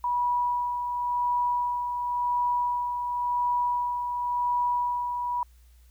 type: tone with tremolo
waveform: sine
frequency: 974 Hz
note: B5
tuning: 24 cents flat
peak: -22 dBFS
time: 0.04-5.43 s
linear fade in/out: 2 ms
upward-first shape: sine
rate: 0.93 Hz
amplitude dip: 45%
effects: added 60 Hz sine -52 dBFS peak until 5.9 s + white hiss -66 dBFS RMS until 5.9 s